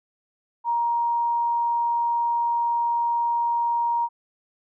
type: tone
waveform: sine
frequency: 941 Hz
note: A#5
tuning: 16 cents sharp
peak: -20 dBFS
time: 0.64-4.09 s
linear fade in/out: 50 ms
effects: none